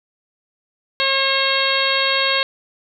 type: harmonic tone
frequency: 541 Hz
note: C#5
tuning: 42 cents flat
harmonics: 1 / 2 / 3 / 4 / 5 / 6 / 7 / 8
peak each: -24 / -24 / -24 / -24 / -24 / -24 / -24 / -24 dBFS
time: 1-2.43 s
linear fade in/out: 0 ms
effects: none